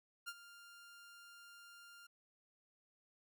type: tone with ADSR envelope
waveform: sawtooth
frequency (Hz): 1399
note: F6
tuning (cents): +3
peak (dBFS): -38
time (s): 0.26-2.07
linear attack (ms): 24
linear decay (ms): 46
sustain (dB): -15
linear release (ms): 8
effects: none